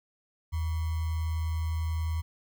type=tone with sample-and-hold; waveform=sine; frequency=80.6 Hz; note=E2; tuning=38 cents flat; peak=-27 dBFS; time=0.52-2.22 s; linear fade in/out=20 ms; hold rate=1050 Hz; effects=none